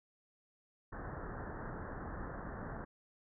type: low-pass noise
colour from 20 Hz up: pink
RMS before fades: -44 dBFS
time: 0.92-2.85 s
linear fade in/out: 10 ms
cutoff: 1800 Hz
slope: 96 dB/octave
effects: none